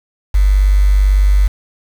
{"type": "tone with quantisation", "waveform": "sine", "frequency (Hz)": 49, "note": "G1", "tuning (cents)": 0, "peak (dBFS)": -7, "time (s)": [0.34, 1.48], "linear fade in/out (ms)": 10, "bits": 5, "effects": []}